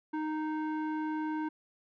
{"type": "tone with low-pass filter", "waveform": "square", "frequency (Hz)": 310, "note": "D#4", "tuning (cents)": -6, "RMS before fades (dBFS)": -34, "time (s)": [0.13, 1.49], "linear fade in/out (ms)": 10, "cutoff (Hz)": 1300, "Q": 1.6, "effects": []}